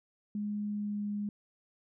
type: tone with pitch glide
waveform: sine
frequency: 207.7 to 206.1 Hz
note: G#3 to G#3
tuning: 0 to -13 cents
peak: -32 dBFS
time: 0.35-1.29 s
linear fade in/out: 2 ms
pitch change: -13 cents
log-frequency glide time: 0.68-1.07 s
effects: none